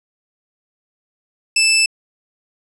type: tone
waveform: 20% pulse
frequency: 2637 Hz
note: E7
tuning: in tune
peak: -7 dBFS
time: 1.56-1.86 s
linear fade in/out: 5 ms
effects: low-pass 12000 Hz 12 dB/octave